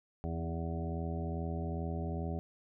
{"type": "harmonic tone with a mistuned harmonic", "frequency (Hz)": 82.41, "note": "E2", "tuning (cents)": 0, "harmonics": [1, 2, 3, 4, 5, 7, 8, 9], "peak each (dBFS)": [-37, -39, -44, -47, -45, -48, -50, -47], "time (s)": [0.24, 2.39], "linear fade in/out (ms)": 0, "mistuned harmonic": 3, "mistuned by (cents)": 17, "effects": []}